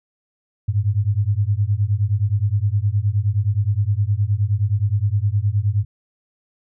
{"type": "beating tone pair", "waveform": "sine", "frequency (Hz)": [98, 107.6], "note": ["G2", "A2"], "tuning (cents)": [0, -38], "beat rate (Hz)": 9.6, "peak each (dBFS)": -19, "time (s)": [0.68, 5.85], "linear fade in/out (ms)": 10, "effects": []}